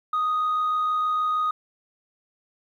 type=tone with amplitude modulation; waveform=sine; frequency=1244.5 Hz; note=D#6; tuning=in tune; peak=-18 dBFS; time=0.13-1.51 s; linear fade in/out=5 ms; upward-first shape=sine; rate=66.4 Hz; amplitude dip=25%; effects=tanh soft clip ceiling -19 dBFS + 10-bit